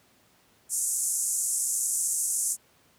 pink band-pass noise, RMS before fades -28 dBFS, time 0.69-2.57 s, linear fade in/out 50 ms, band 6700 to 11000 Hz, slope 48 dB/octave, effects pink hiss -62 dBFS RMS until 2.98 s + high-pass 100 Hz 12 dB/octave

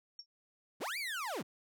sine tone with exponential decay, 5500 Hz, F8, 27 cents flat, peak -40 dBFS, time 0.19-0.26 s, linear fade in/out 2 ms, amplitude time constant 15 ms
30% pulse linear two-way sweep, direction up then down, 98.7 to 2412 to 98.7 Hz, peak -34 dBFS, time 0.8-1.43 s, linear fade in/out 20 ms, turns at 0.98 s
effects none

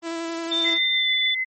sawtooth tone with vibrato, 332.2 Hz, E4, 13 cents sharp, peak -23 dBFS, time 0.02-0.79 s, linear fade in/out 50 ms, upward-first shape square, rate 11 Hz, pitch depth 12 cents each way
sine tone with pitch glide, 3587 to 3489 Hz, A7 to A7, +33 to -15 cents, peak -20 dBFS, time 0.51-1.35 s, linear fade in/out 10 ms, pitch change -48 cents, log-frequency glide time 0.93-1.12 s
sine tone with tremolo, 2045 Hz, C7, 40 cents flat, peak -21 dBFS, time 0.64-1.45 s, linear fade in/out 20 ms, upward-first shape sine, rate 6.8 Hz, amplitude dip 35%
effects MP3 32 kbps

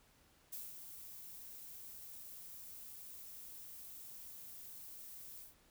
violet noise with ADSR envelope, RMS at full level -45 dBFS, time 0.52-5.55 s, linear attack 10 ms, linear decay 190 ms, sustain -7 dB, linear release 140 ms, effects pink hiss -69 dBFS RMS until 5.7 s

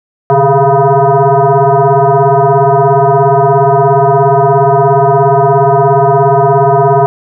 sine tone with frequency modulation, 146.5 Hz, D3, 4 cents flat, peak -4 dBFS, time 0.3-7.06 s, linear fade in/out 0 ms, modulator 276 Hz, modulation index 3.2, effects none

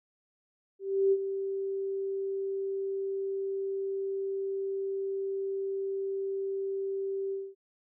sine tone with ADSR envelope, 390 Hz, G4, 9 cents flat, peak -20 dBFS, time 0.79-7.55 s, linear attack 330 ms, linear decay 50 ms, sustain -10 dB, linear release 230 ms, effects none

